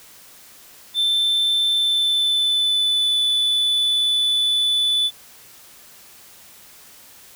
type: tone with pitch glide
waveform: triangle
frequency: 3546 to 3481 Hz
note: A7 to A7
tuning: +13 to -19 cents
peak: -15 dBFS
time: 0.94-5.11 s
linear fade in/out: 50 ms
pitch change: -32 cents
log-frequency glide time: 1.72-3.2 s
effects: white hiss -46 dBFS RMS until 7.35 s